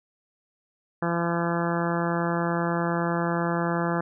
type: harmonic tone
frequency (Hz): 170.2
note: F3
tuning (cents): -44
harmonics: 1 / 2 / 3 / 4 / 5 / 6 / 7 / 8 / 9 / 10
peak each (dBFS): -27 / -30 / -32 / -33 / -34 / -35 / -35 / -36 / -37 / -37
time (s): 1.02-4.01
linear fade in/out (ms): 5
effects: none